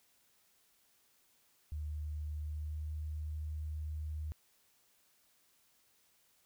sine tone with pitch glide, 75.6 to 76.7 Hz, D#2 to D#2, -49 to -24 cents, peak -37 dBFS, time 1.72-4.32 s, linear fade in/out 0 ms, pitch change +25 cents, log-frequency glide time 2.41-2.91 s, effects white hiss -71 dBFS RMS until 6.45 s

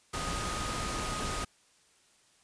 sine tone in noise, 1244.5 Hz, D#6, in tune, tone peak -38 dBFS, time 0.13-1.45 s, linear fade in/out 10 ms, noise pink, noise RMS -35 dBFS, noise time 0.13-1.45 s, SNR -6 dB, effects white hiss -65 dBFS RMS until 2.43 s + resampled to 22050 Hz

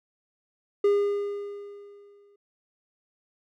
triangle tone with exponential decay, 406.2 Hz, G#4, 38 cents flat, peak -15 dBFS, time 0.84-2.36 s, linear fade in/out 5 ms, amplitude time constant 330 ms, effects none

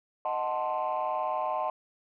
sine chord, D# diminished seventh, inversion none, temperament equal, 622.3 / 740 / 880 / 1046.5 Hz, D#5 / F#5 / A5 / C6, 0 / 0 / 0 / 0 cents, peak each -32 dBFS, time 0.25-1.7 s, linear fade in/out 2 ms, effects tanh soft clip ceiling -22 dBFS

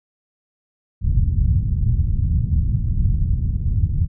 white low-pass noise, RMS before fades -18 dBFS, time 1.01-4.08 s, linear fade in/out 50 ms, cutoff 120 Hz, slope 24 dB/octave, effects none

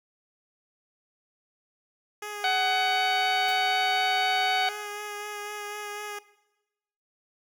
10% pulse tone with vibrato, 415.4 Hz, G#4, in tune, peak -26 dBFS, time 2.22-6.19 s, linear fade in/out 5 ms, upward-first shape sine, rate 4 Hz, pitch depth 15 cents each way
harmonic tone, 750 Hz, F#5, 23 cents sharp, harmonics 1 / 2 / 3 / 4 / 5 / 6, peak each -25 / -29 / -30 / -33 / -34 / -36 dBFS, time 2.44-4.69 s, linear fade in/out 2 ms
white noise with exponential decay, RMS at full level -39 dBFS, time 3.48-3.65 s, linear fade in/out 5 ms, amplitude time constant 35 ms
effects noise-tail reverb RT60 1.0 s tail -19 dB re dry

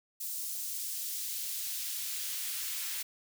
white noise with high-pass filter sweep, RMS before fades -37 dBFS, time 0.2-3.03 s, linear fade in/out 10 ms, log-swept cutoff 6500 to 1700 Hz, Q 0.72, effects none

